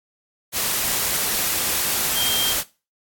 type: tone in noise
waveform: sine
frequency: 3188 Hz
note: G7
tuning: 28 cents sharp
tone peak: -21 dBFS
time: 2.13-2.55 s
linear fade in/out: 50 ms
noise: white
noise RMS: -22 dBFS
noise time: 0.52-2.64 s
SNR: -2 dB
effects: noise-tail reverb RT60 0.3 s tail -19 dB re dry + AAC 64 kbps